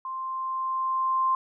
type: tone with level ramp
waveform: sine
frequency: 1050 Hz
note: C6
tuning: 6 cents sharp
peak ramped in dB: -31 to -20 dBFS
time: 0.05-1.35 s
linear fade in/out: 2 ms
effects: none